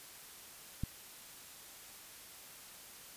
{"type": "click", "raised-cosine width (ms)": 5, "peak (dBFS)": -23, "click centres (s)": 0.836, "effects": ["white hiss -53 dBFS RMS until 3.16 s", "resampled to 32000 Hz"]}